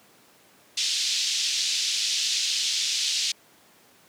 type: band-pass noise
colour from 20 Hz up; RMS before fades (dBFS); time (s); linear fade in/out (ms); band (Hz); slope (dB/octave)
pink; -26; 0.77-3.32; 5; 3200 to 6400; 24
effects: pink hiss -56 dBFS RMS until 4.08 s + high-pass 200 Hz 12 dB/octave